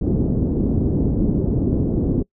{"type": "low-pass noise", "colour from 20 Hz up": "white", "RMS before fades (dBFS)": -19, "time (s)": [0.01, 2.23], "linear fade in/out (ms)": 10, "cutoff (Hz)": 330, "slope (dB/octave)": 24, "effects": ["noise-tail reverb RT60 0.1 s tail -24 dB re dry"]}